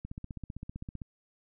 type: click train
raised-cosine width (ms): 5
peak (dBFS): -27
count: 16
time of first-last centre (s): 0.05-1.018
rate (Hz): 15.5
effects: none